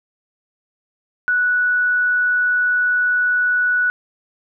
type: tone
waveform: sine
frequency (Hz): 1475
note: F#6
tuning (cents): -6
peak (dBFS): -14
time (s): 1.28-3.9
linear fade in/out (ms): 0
effects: none